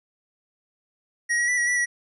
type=tone with pitch steps; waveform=square; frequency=1892 / 1912 / 1974 / 1913 / 1960 / 1928 Hz; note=A#6 / A#6 / B6 / A#6 / B6 / B6; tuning=+25 / +43 / -1 / +44 / -14 / -42 cents; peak=-21 dBFS; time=1.29-1.86 s; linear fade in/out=20 ms; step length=95 ms; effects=resampled to 24000 Hz